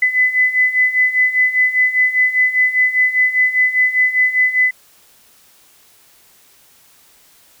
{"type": "beating tone pair", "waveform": "sine", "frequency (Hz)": [2006, 2011], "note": ["B6", "B6"], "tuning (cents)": [26, 31], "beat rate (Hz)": 5, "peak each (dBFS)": [-17, -13], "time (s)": [0.02, 4.71], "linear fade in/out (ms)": 5, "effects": ["white hiss -50 dBFS RMS until 7.6 s"]}